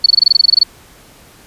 sine tone bursts, 4435 Hz, C#8, in tune, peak -3 dBFS, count 14, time 0.04-0.633 s, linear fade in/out 5 ms, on 21 ms, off 23 ms, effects pink hiss -43 dBFS RMS until 1.46 s + resampled to 32000 Hz

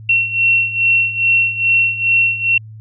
sine beating tone pair, 2719 / 2721.4 Hz, F7 / F7, -47 / -45 cents, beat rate 2.4 Hz, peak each -17 / -13 dBFS, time 0.09-2.58 s, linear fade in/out 5 ms, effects added 109 Hz sine -32 dBFS peak until 2.8 s

